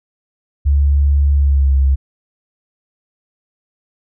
sine tone with pitch glide, 71 to 67.68 Hz, C#2 to C#2, +42 to -41 cents, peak -9 dBFS, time 0.65-1.96 s, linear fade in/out 20 ms, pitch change -83 cents, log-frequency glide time 1.35-1.75 s, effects none

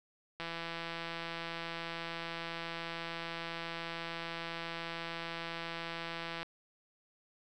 click train, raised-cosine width 0.3 ms, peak -24 dBFS, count 1008, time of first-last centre 0.4-6.43 s, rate 167 Hz, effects none

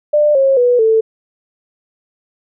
sine tone with pitch steps, 596 / 540.3 / 489.7 / 443.9 Hz, D5 / C#5 / B4 / A4, +25 / -44 / -15 / +15 cents, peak -8 dBFS, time 0.13-1.01 s, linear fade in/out 10 ms, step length 220 ms, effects none

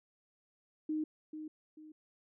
sine tone with echo, 309.2 Hz, D#4, 11 cents flat, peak -32 dBFS, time 0.89-1.04 s, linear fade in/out 5 ms, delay 440 ms, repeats 2, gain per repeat -9 dB, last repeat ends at 1.92 s, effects none

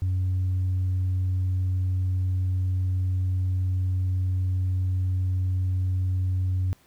sine tone, 92.5 Hz, F#2, in tune, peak -20 dBFS, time 0.02-6.73 s, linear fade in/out 0 ms, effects tanh soft clip ceiling -20 dBFS + pink hiss -60 dBFS RMS until 6.86 s

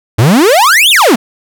45% pulse exponential two-way sweep, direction up then down, 98 to 3756 to 199.8 Hz, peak -4 dBFS, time 0.18-1.16 s, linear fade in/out 10 ms, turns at 0.9 s, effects none

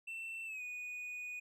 triangle tone with pitch glide, 2683 to 2475 Hz, E7 to D#7, +30 to -10 cents, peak -40 dBFS, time 0.07-1.4 s, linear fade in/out 10 ms, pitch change -140 cents, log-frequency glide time 0.45-0.62 s, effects none

